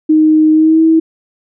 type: tone with pitch glide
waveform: sine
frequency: 311.1 to 322.6 Hz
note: D#4 to E4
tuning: 0 to -37 cents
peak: -5 dBFS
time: 0.09-1 s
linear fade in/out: 10 ms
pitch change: +63 cents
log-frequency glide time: 0.52-0.82 s
effects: none